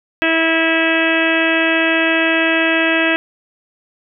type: harmonic tone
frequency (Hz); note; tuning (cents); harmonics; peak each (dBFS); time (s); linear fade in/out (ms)
325.9; E4; -20; 1 / 2 / 3 / 4 / 5 / 6 / 7 / 8 / 9 / 10; -18 / -20 / -28 / -27 / -19 / -21 / -27 / -19 / -29 / -28; 0.22-3.16; 0
effects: none